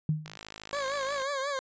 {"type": "tone with exponential decay", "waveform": "sine", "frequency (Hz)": 154.3, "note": "D#3", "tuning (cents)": -14, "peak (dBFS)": -21, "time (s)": [0.09, 0.37], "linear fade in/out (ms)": 2, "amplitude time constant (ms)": 59}
{"type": "click train", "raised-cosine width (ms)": 0.2, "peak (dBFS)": -24, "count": 52, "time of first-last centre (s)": [0.26, 1.219], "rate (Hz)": 53.2}
{"type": "tone with vibrato", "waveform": "20% pulse", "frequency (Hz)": 552, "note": "C#5", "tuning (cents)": -7, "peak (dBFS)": -25, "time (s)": [0.73, 1.59], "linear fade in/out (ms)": 0, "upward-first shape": "triangle", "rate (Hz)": 5.6, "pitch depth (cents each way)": 100}
{"effects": ["resampled to 16000 Hz"]}